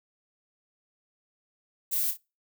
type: noise with echo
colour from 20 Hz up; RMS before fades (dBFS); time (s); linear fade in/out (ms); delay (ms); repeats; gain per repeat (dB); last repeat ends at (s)
violet; -28; 1.91-2.12; 20; 28; 2; -8; 2.176
effects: noise-tail reverb RT60 0.3 s tail -26 dB re dry